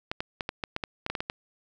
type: clicks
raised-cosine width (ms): 0.3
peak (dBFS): -14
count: 12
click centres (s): 0.115 / 0.205 / 0.408 / 0.491 / 0.638 / 0.764 / 0.838 / 1.064 / 1.1 / 1.152 / 1.205 / 1.299
effects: none